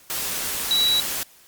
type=tone in noise; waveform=sine; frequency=3908 Hz; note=B7; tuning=19 cents flat; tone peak=-17 dBFS; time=0.71-1 s; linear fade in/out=0 ms; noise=white; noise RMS=-27 dBFS; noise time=0.1-1.23 s; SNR=+7 dB; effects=white hiss -52 dBFS RMS until 1.47 s + Opus 48 kbps